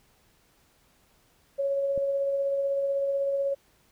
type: tone with tremolo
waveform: sine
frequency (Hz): 554.4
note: C#5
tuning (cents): 0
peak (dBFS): -23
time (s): 1.58-3.55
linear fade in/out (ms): 20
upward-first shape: sine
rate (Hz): 16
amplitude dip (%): 25
type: click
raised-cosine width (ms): 3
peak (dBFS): -27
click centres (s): 1.977
effects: pink hiss -64 dBFS RMS until 3.91 s